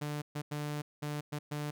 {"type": "tone bursts at uneven times", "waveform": "sawtooth", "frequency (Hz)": 148.1, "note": "D3", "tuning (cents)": 15, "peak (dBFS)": -31, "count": 6, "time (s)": [[0.01, 0.22], [0.35, 0.42], [0.51, 0.82], [1.02, 1.21], [1.32, 1.39], [1.51, 1.71]], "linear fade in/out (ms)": 10, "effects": []}